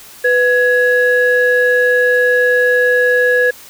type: tone pair together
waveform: sine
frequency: 495.9 / 1675.2 Hz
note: B4 / G#6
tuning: +7 / +15 cents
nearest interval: octave + major sixth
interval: 2108 cents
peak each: -11 dBFS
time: 0.24-3.51 s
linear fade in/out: 10 ms
effects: tanh soft clip ceiling -3 dBFS + white hiss -38 dBFS RMS until 3.69 s